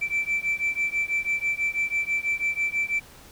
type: beating tone pair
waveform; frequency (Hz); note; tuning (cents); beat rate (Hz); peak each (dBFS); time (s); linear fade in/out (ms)
sine; 2329 / 2335.1; D7 / D7; -15 / -11; 6.1; -25; 0.01-3; 20
effects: tanh soft clip ceiling -19 dBFS + pink hiss -49 dBFS RMS until 3.31 s